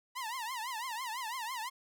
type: tone with vibrato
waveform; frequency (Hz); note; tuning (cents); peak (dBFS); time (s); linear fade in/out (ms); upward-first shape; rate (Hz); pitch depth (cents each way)
sawtooth; 959; A#5; +49; -33; 0.15-1.7; 20; triangle; 6; 210
effects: none